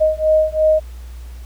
sine beating tone pair, 622.3 / 625.2 Hz, D#5 / D#5, 0 / +8 cents, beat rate 2.9 Hz, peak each -15 dBFS, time 0-0.8 s, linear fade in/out 20 ms, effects added 60 Hz sine -30 dBFS peak until 1.45 s + pink hiss -48 dBFS RMS until 1.45 s

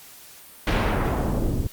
pink noise with low-pass filter sweep, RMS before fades -23 dBFS, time 0.67-1.67 s, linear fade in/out 2 ms, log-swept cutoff 3700 to 230 Hz, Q 0.78, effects white hiss -46 dBFS RMS until 1.72 s + Opus 48 kbps

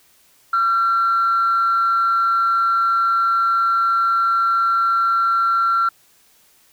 sine tone with frequency modulation, 1363 Hz, F6, 43 cents flat, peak -13 dBFS, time 0.53-5.89 s, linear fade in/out 5 ms, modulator 200 Hz, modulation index 0.25, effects tanh soft clip ceiling -11 dBFS + white hiss -55 dBFS RMS until 6.72 s

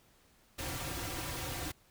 pink noise with comb filter, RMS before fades -39 dBFS, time 0.58-1.72 s, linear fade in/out 10 ms, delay 4.7 ms, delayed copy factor -1, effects pink hiss -66 dBFS RMS until 1.9 s

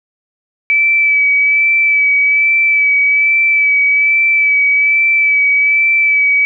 sine tone with vibrato, 2301 Hz, D7, 36 cents flat, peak -8 dBFS, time 0.7-6.45 s, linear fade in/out 0 ms, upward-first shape sine, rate 1.2 Hz, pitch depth 24 cents each way, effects none

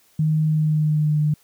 sine tone with pitch glide, 155.56 to 150.87 Hz, D#3 to D3, 0 to +47 cents, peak -16 dBFS, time 0.19-1.34 s, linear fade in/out 5 ms, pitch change -53 cents, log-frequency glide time 0.46-1.18 s, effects white hiss -58 dBFS RMS until 1.43 s

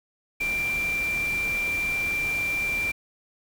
sine tone in noise, 2362 Hz, D7, 9 cents sharp, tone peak -24 dBFS, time 0.4-2.92 s, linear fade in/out 10 ms, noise pink, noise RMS -37 dBFS, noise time 0.4-2.92 s, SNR +10 dB, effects none

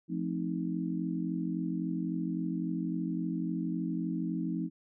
sine chord, F dominant seventh, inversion none, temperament just, 174.61 / 218.3 / 261.9 / 314.3 Hz, F3 / A3 / C4 / Eb4, 0 / -13 / +2 / +18 cents, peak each -34 / -39 / -37 / -36 dBFS, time 0.08-4.7 s, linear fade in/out 50 ms, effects none

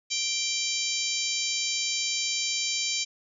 harmonic tone, 784 Hz, G5, in tune, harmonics 3 / 4 / 5 / 6 / 7 / 8 / 9, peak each -34 / -34 / -34 / -34 / -34 / -34 / -34 dBFS, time 0.1-3.05 s, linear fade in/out 20 ms, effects none

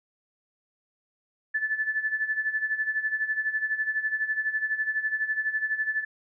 sine tone with tremolo, 1743 Hz, A6, 17 cents flat, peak -22 dBFS, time 1.54-6.05 s, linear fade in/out 10 ms, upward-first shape sine, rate 12 Hz, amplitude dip 75%, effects none

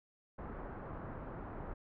pink low-pass noise, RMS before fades -45 dBFS, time 0.38-1.74 s, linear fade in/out 10 ms, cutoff 1400 Hz, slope 24 dB/octave, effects none

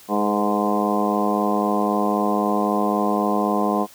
harmonic tone with a mistuned harmonic, 103.83 Hz, G#2, in tune, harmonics 2 / 3 / 4 / 5 / 6 / 7 / 8 / 9 / 10, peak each -23 / -26 / -27 / -28 / -29 / -25 / -31 / -32 / -26 dBFS, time 0.08-3.87 s, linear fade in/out 50 ms, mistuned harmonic 5, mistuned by -37 cents, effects white hiss -47 dBFS RMS until 3.94 s

